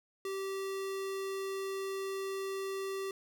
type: tone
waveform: square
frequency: 388 Hz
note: G4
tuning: 18 cents flat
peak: -36 dBFS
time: 0.25-3.11 s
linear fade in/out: 2 ms
effects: none